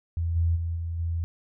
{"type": "tone with level steps", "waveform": "sine", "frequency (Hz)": 83.8, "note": "E2", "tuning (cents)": 29, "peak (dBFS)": [-24, -20, -26, -28, -25], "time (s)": [0.17, 1.24], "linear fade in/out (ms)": 0, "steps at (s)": [0.35, 0.55, 0.75, 0.98], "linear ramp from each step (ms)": 20, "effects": []}